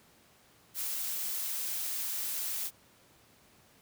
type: noise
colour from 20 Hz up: blue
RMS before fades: -35 dBFS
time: 0.74-2.71 s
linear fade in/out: 50 ms
effects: pink hiss -62 dBFS RMS until 3.81 s + high-pass 80 Hz 12 dB/octave